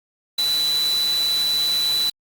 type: tone in noise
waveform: sine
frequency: 3975 Hz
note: B7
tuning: 10 cents sharp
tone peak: -18 dBFS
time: 0.38-2.1 s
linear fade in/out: 5 ms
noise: white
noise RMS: -30 dBFS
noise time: 0.38-2.1 s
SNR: +9 dB
effects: Opus 48 kbps